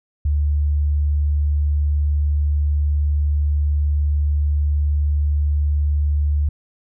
sine tone, 73.42 Hz, D2, in tune, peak -15 dBFS, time 0.25-6.49 s, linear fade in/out 5 ms, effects none

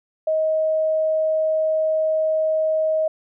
sine tone, 630 Hz, D#5, 21 cents sharp, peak -17 dBFS, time 0.27-3.08 s, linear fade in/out 5 ms, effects none

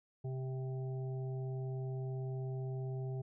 harmonic tone, 130.8 Hz, C3, in tune, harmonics 1 / 3 / 5 / 6, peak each -37 / -46 / -54 / -57 dBFS, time 0.24-3.22 s, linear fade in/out 10 ms, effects none

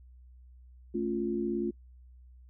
sine chord, A augmented, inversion none, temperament equal, 220 / 277.2 / 349.2 Hz, A3 / C#4 / E#4, 0 / 0 / 0 cents, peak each -33 / -36 / -31 dBFS, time 0.94-1.71 s, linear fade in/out 10 ms, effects noise-tail reverb RT60 0.1 s tail -24 dB re dry + added 62 Hz sine -51 dBFS peak until 2.49 s

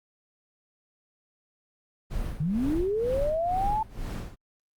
brown noise with tremolo, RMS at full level -30 dBFS, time 2.1-4.36 s, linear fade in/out 20 ms, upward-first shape sine, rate 2.1 Hz, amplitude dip 85%
sine linear sweep, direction up, 138.59 to 888 Hz, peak -24 dBFS, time 2.4-3.83 s, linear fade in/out 5 ms
effects Opus 48 kbps

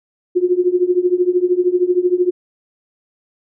sine tone with tremolo, 359.5 Hz, F#4, 50 cents flat, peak -8 dBFS, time 0.35-2.31 s, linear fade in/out 20 ms, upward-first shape triangle, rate 13 Hz, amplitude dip 95%, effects none

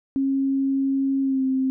sine tone with pitch glide, 271.2 to 263.2 Hz, C#4 to C4, -38 to +10 cents, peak -19 dBFS, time 0.16-1.7 s, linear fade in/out 0 ms, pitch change -52 cents, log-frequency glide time 1.22-1.44 s, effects none

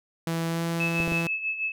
sawtooth tone with pitch glide, 165.4 to 167.42 Hz, E3 to E3, +6 to +27 cents, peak -22 dBFS, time 0.27-1.27 s, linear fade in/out 2 ms, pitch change +21 cents, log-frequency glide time 0.47-0.63 s
sine tone with tremolo, 2603 Hz, E7, 22 cents flat, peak -24 dBFS, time 0.8-1.72 s, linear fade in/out 2 ms, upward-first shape sine, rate 6.2 Hz, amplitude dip 65%
clicks, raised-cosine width 2 ms, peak -18 dBFS, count 3, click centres 1.002 / 1.078 / 1.121 s
effects none

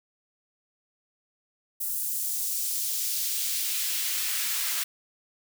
white noise with high-pass filter sweep, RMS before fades -29 dBFS, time 1.8-4.84 s, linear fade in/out 10 ms, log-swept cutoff 10000 to 1300 Hz, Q 0.83, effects none

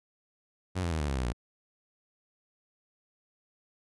sawtooth tone with pitch steps, 92.2 / 85.53 / 79.34 / 73.6 / 68.28 / 63.34 / 58.76 Hz, F#2 / F2 / D#2 / D2 / C#2 / B1 / A#1, -6 / -36 / +34 / +4 / -26 / +44 / +14 cents, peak -25 dBFS, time 0.75-1.331 s, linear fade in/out 20 ms, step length 83 ms, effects resampled to 24000 Hz

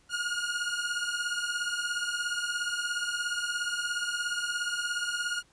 sawtooth beating tone pair, 1424 / 1441 Hz, F6 / F#6, +33 / -46 cents, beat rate 17 Hz, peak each -29 dBFS, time 0.09-5.43 s, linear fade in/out 50 ms, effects pink hiss -64 dBFS RMS until 5.52 s + resampled to 22050 Hz

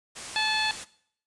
white low-pass noise, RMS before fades -41 dBFS, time 0.15-0.85 s, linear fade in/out 20 ms, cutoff 9800 Hz, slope 48 dB/octave
harmonic tone, 867 Hz, A5, 26 cents flat, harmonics 1 / 2 / 3 / 4 / 5, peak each -30 / -30 / -30 / -30 / -30 dBFS, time 0.36-0.71 s, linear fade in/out 0 ms
effects noise-tail reverb RT60 0.6 s tail -18 dB re dry + resampled to 24000 Hz

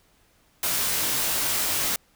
white noise with comb filter, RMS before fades -25 dBFS, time 0.63-1.96 s, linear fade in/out 2 ms, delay 19 ms, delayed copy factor -0.6, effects pink hiss -62 dBFS RMS until 2.15 s

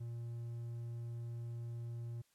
triangle tone, 117.7 Hz, A#2, 17 cents sharp, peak -39 dBFS, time 0-2.22 s, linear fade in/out 10 ms, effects white hiss -75 dBFS RMS until 2.34 s + low-pass 12000 Hz 12 dB/octave

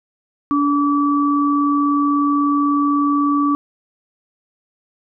sine tone pair together, 287.9 / 1151.6 Hz, D4 / D6, -34 / -34 cents, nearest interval 2 octaves, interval 2400 cents, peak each -15 / -18 dBFS, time 0.51-3.55 s, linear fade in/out 0 ms, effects none

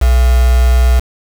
sine tone with quantisation, 61.74 Hz, B1, in tune, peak -6 dBFS, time 0.01-1 s, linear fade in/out 10 ms, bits 3, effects none

